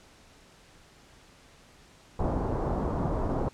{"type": "low-pass noise", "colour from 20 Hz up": "pink", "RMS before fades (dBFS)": -29, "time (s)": [2.19, 3.49], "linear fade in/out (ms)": 5, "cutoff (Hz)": 990, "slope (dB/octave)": 24, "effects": ["pink hiss -56 dBFS RMS until 3.53 s", "low-pass 8000 Hz 12 dB/octave"]}